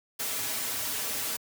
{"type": "noise with comb filter", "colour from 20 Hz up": "white", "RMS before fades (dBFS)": -32, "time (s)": [0.19, 1.37], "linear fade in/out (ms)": 10, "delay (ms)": 5.6, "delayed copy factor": -1, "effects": ["high-pass 100 Hz 12 dB/octave"]}